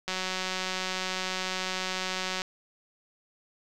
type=click train; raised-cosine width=0.2 ms; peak=-14 dBFS; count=436; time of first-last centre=0.08-2.419 s; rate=186 Hz; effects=none